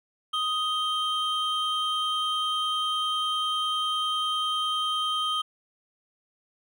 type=tone pair together; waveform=triangle; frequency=1248 / 3145 Hz; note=D#6 / G7; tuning=+5 / +5 cents; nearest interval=octave + major third; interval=1600 cents; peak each=-26 dBFS; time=0.33-5.42 s; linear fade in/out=10 ms; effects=none